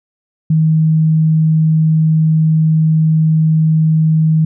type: tone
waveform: sine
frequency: 158.2 Hz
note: D#3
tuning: 29 cents sharp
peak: -8 dBFS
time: 0.5-4.45 s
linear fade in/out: 5 ms
effects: none